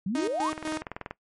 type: exponential sweep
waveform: sine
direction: up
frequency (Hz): 174.61 to 1202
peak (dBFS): -26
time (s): 0.06-0.5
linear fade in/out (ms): 5
type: tone with tremolo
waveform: sawtooth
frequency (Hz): 311.7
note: D#4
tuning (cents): +3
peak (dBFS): -25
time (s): 0.15-0.82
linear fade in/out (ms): 2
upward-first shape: square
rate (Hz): 4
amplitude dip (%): 75
type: click train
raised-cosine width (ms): 0.5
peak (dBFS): -19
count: 13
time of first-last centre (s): 0.53-1.11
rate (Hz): 20.7
effects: noise-tail reverb RT60 0.1 s tail -20 dB re dry + MP3 48 kbps